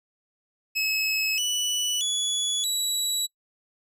25% pulse tone with pitch steps, 2579 / 2962 / 3403 / 3909 Hz, E7 / F#7 / G#7 / B7, -39 / +1 / +41 / -19 cents, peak -20 dBFS, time 0.75-3.27 s, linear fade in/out 20 ms, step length 630 ms, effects noise-tail reverb RT60 0.1 s tail -21 dB re dry

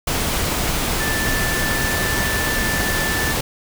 sine tone in noise, 1760 Hz, A6, in tune, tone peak -23 dBFS, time 1-3.33 s, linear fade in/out 5 ms, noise pink, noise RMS -21 dBFS, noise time 0.07-3.41 s, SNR -5 dB, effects none

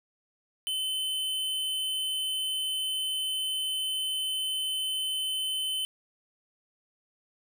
square tone, 3051 Hz, G7, 48 cents flat, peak -29 dBFS, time 0.67-5.85 s, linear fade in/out 0 ms, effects none

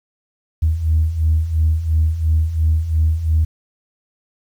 sine beating tone pair, 77.4 / 80.3 Hz, D#2 / E2, -9 / -45 cents, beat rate 2.9 Hz, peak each -19 / -14 dBFS, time 0.62-3.45 s, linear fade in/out 10 ms, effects tanh soft clip ceiling -7 dBFS + 8-bit

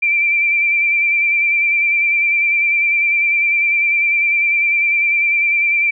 sine tone with vibrato, 2349 Hz, D7, in tune, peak -12 dBFS, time 0.02-5.91 s, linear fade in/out 10 ms, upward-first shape sine, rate 10 Hz, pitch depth 31 cents each way, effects none

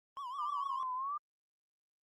triangle tone with vibrato, 1048 Hz, C6, 2 cents sharp, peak -38 dBFS, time 0.17-0.83 s, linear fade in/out 0 ms, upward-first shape triangle, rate 6.6 Hz, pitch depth 170 cents each way
sine linear two-way sweep, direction down then up, 1211 to 999 to 1211 Hz, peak -35 dBFS, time 0.38-1.18 s, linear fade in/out 10 ms, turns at 0.94 s
effects Opus 32 kbps

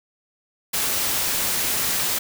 white noise, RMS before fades -23 dBFS, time 0.73-2.19 s, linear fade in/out 10 ms, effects none

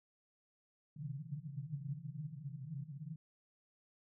white band-pass noise, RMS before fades -45 dBFS, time 0.96-3.16 s, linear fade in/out 5 ms, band 130 to 160 Hz, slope 96 dB/octave, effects none

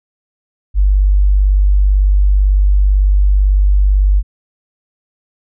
sine tone, 49 Hz, G1, in tune, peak -7 dBFS, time 0.74-4.23 s, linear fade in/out 50 ms, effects none

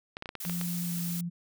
clicks, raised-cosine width 0.3 ms, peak -21 dBFS, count 8, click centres 0.169 / 0.224 / 0.258 / 0.291 / 0.353 / 0.451 / 0.497 / 0.613 s
blue noise, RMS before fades -38 dBFS, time 0.4-1.21 s, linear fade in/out 5 ms
sine tone with pitch glide, 174.61 to 172.5 Hz, F3 to F3, 0 to -21 cents, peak -31 dBFS, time 0.45-1.3 s, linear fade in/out 20 ms, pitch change -21 cents, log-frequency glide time 0.84-0.92 s
effects none

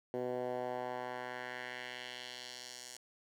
10% pulse tone with band-pass filter sweep, 124.6 Hz, B2, 16 cents sharp, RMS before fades -42 dBFS, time 0.14-2.97 s, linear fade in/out 0 ms, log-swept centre 420 to 7000 Hz, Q 1.5, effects 11-bit

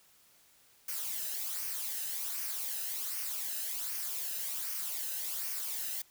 blue noise with flanger, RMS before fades -37 dBFS, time 0.88-6.02 s, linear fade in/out 5 ms, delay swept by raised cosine 0.26 to 0.9 ms, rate 1.3 Hz, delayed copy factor -0.55, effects white hiss -64 dBFS RMS until 6.1 s

